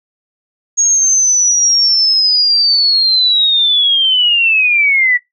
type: linear sweep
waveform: sine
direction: down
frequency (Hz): 6620 to 1933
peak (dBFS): -8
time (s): 0.77-5.18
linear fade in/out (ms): 20
effects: noise-tail reverb RT60 0.2 s tail -22 dB re dry